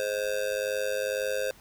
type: tone with amplitude modulation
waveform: square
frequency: 523.3 Hz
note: C5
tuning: in tune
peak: -24 dBFS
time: 0-1.51 s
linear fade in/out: 0 ms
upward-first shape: sine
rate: 102 Hz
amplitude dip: 90%
effects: pink hiss -55 dBFS RMS until 1.6 s